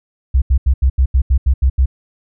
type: tone bursts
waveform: sine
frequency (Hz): 65.41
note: C2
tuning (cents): 0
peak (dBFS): -8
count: 10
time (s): 0.34-1.859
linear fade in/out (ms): 10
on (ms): 79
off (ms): 81
effects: none